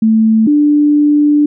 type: tone pair in turn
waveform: sine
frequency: 220.9 / 294.9 Hz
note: A3 / D4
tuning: +7 / +7 cents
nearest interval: perfect fourth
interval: 500 cents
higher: second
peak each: -6 dBFS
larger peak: neither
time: 0.02-0.47 / 0.47-1.46 s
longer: second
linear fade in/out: 5 ms
effects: none